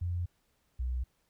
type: tone pair in turn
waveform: sine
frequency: 87.7 / 62.3 Hz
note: F2 / B1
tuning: +8 / +16 cents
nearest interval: tritone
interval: 592 cents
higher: first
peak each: -30 / -30 dBFS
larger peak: neither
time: 0.01-0.26 / 0.79-1.04 s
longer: neither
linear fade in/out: 10 ms
effects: pink hiss -74 dBFS RMS until 1.29 s